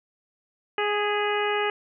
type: harmonic tone with a mistuned harmonic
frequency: 415.3 Hz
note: G#4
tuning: in tune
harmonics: 1 / 2 / 3 / 4 / 5 / 6 / 7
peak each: -26 / -29 / -31 / -32 / -33 / -34 / -34 dBFS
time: 0.78-1.7 s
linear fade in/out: 2 ms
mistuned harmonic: 5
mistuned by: -33 cents
effects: none